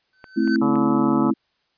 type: tone with exponential growth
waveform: square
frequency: 1526 Hz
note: G6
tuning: 47 cents flat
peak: -23 dBFS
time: 0.13-0.56 s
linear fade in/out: 1 ms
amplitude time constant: 92 ms
type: clicks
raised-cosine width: 0.5 ms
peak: -23 dBFS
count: 3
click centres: 0.242 / 0.476 / 0.756 s
type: chord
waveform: sine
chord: A minor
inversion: none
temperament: just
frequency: 220 / 264 / 330 Hz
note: A3 / C4 / E4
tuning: 0 / +16 / +2 cents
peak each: -21 dBFS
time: 0.36-1.34 s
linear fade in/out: 20 ms
type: harmonic tone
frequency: 143.5 Hz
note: D3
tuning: 40 cents flat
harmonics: 1 / 2 / 3 / 4 / 5 / 6 / 7 / 8 / 9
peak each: -30 / -34 / -32 / -33 / -35 / -30 / -31 / -33 / -29 dBFS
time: 0.61-1.31 s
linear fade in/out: 10 ms
effects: white hiss -68 dBFS RMS until 1.77 s + resampled to 11025 Hz